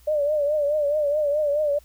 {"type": "tone with vibrato", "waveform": "sine", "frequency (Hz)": 591, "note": "D5", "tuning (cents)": 11, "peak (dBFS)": -19, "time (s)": [0.07, 1.79], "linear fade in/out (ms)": 10, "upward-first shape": "triangle", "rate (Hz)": 4.7, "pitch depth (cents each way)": 87, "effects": ["added 60 Hz sine -51 dBFS peak until 1.84 s", "white hiss -58 dBFS RMS until 1.84 s"]}